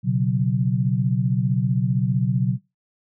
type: chord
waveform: sine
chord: B suspended second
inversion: none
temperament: just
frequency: 123.47 / 138.9 / 185.21 Hz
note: B2 / C#3 / F#3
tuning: 0 / +4 / +2 cents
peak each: -22 dBFS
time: 0.03-2.58 s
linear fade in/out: 50 ms
effects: noise-tail reverb RT60 0.2 s tail -18 dB re dry